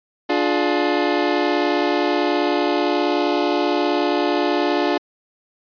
25% pulse chord, D diminished, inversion none, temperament just, 293.7 / 352.4 / 422.9 Hz, D4 / F4 / Ab4, 0 / +16 / +31 cents, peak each -17 / -17 / -20 dBFS, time 0.29-4.98 s, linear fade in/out 10 ms, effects resampled to 11025 Hz

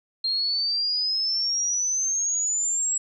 sine exponential sweep, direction up, 4186 to 7730 Hz, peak -22 dBFS, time 0.24-2.98 s, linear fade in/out 5 ms, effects none

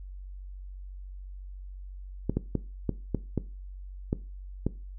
clicks, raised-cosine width 3 ms, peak -13 dBFS, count 8, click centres 2.296 / 2.37 / 2.553 / 2.893 / 3.147 / 3.377 / 4.129 / 4.666 s, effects noise-tail reverb RT60 0.3 s tail -18 dB re dry + added 47 Hz sine -39 dBFS peak until 4.98 s

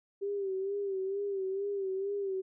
sine tone with vibrato, 392 Hz, G4, in tune, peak -31 dBFS, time 0.21-2.42 s, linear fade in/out 20 ms, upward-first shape sine, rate 2.2 Hz, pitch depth 61 cents each way, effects none

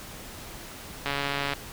click train, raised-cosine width 0.3 ms, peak -12 dBFS, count 68, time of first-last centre 1.06-1.535 s, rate 141 Hz, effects pink hiss -42 dBFS RMS until 1.72 s

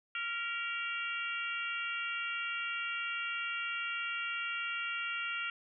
harmonic tone with a mistuned harmonic, 463.1 Hz, A#4, 11 cents flat, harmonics 3 / 4 / 5 / 6 / 7, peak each -38 / -45 / -41 / -39 / -47 dBFS, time 0.15-5.5 s, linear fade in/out 2 ms, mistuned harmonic 4, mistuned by +54 cents, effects none

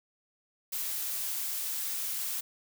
blue noise, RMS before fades -34 dBFS, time 0.72-2.41 s, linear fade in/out 10 ms, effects none

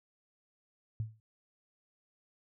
sine tone with exponential decay, 110 Hz, A2, in tune, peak -29 dBFS, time 1-1.2 s, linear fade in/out 0 ms, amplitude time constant 43 ms, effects none

